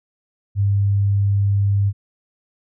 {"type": "tone", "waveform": "sine", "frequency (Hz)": 100, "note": "G2", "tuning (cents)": 35, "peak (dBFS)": -14, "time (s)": [0.55, 1.93], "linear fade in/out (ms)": 50, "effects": []}